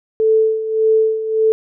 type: tone with tremolo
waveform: sine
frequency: 440 Hz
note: A4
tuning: in tune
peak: -9 dBFS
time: 0.2-1.52 s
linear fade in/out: 0 ms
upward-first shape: sine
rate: 1.7 Hz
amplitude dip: 70%
effects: none